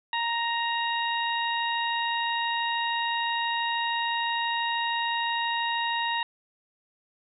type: harmonic tone with a mistuned harmonic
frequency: 933 Hz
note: A#5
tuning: 1 cent sharp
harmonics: 1 / 2 / 3 / 4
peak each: -28 / -31 / -33 / -34 dBFS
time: 0.13-6.23 s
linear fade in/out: 2 ms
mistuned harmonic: 4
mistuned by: +18 cents
effects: none